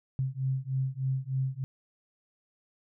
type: beating tone pair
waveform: sine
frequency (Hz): 130.81 / 134.11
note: C3 / C3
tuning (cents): 0 / +43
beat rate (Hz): 3.3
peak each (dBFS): -31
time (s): 0.19-1.64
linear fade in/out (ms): 0
effects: none